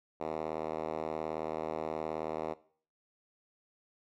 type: tone with band-pass filter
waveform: 5% pulse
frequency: 78.8 Hz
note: D#2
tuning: 23 cents sharp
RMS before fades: -37 dBFS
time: 0.2-2.54 s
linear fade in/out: 10 ms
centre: 560 Hz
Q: 0.98
effects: noise-tail reverb RT60 0.5 s tail -19 dB re dry